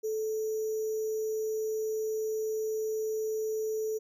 sine tone with sample-and-hold, 435.9 Hz, A4, 16 cents flat, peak -29 dBFS, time 0.03-3.99 s, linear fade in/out 20 ms, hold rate 6300 Hz, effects none

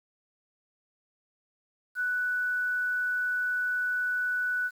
sine tone with quantisation, 1484 Hz, F#6, 5 cents sharp, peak -26 dBFS, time 1.95-4.71 s, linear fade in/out 50 ms, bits 9, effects none

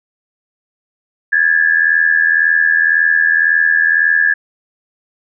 sine tone pair together, 1652.1 / 1734 Hz, G#6 / A6, -10 / -26 cents, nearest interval minor second, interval 84 cents, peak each -12 dBFS, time 1.32-4.34 s, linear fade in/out 10 ms, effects none

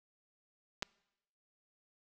clicks, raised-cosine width 0.2 ms, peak -19 dBFS, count 2, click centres 0.824 / 0.829 s, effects noise-tail reverb RT60 0.9 s tail -25 dB re dry

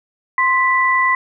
sine tone pair together, 1046.5 / 1975.5 Hz, C6 / B6, 0 / 0 cents, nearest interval major seventh, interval 1100 cents, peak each -15 dBFS, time 0.38-1.15 s, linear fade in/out 2 ms, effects none

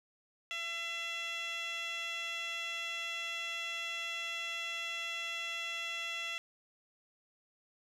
15% pulse tone with band-pass filter, 674 Hz, E5, 38 cents sharp, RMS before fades -39 dBFS, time 0.51-6.38 s, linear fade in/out 0 ms, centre 3200 Hz, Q 2.6, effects none

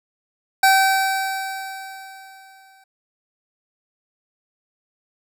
25% pulse tone with exponential decay, 771 Hz, G5, 29 cents flat, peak -7 dBFS, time 0.63-2.84 s, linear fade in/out 5 ms, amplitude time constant 480 ms, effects none

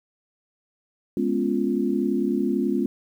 sine chord, C# dominant seventh, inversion second, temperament equal with one note detuned, 207.7 / 245.7 / 277.2 / 349.2 Hz, G#3 / B3 / C#4 / E#4, 0 / -9 / 0 / 0 cents, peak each -26 dBFS, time 1.17-2.86 s, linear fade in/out 2 ms, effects 9-bit

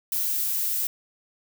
violet noise, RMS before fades -26 dBFS, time 0.12-0.87 s, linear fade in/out 2 ms, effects none

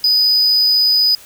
triangle tone, 4978 Hz, D#8, in tune, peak -9 dBFS, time 0.04-1.15 s, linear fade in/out 2 ms, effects white hiss -41 dBFS RMS until 1.25 s

